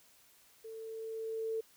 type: tone with level ramp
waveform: sine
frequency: 446.1 Hz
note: A4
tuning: 24 cents sharp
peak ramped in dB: -44 to -32 dBFS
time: 0.64-1.61 s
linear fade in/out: 10 ms
effects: white hiss -64 dBFS RMS until 1.76 s